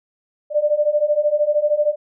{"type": "beating tone pair", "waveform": "sine", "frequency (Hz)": [587.3, 600.3], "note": ["D5", "D5"], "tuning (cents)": [0, 38], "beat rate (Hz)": 13, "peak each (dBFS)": [-19, -17], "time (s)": [0.5, 1.96], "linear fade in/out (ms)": 50, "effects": []}